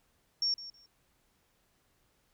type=tone with echo; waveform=sine; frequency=5500 Hz; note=F8; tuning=27 cents flat; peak=-27 dBFS; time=0.42-0.54 s; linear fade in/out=2 ms; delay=160 ms; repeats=2; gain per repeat=-15 dB; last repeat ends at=0.86 s; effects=pink hiss -72 dBFS RMS until 2.33 s